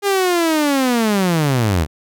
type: linear sweep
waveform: sawtooth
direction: down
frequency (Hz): 408.4 to 70.6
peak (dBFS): -10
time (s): 0.02-1.87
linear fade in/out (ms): 50
effects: none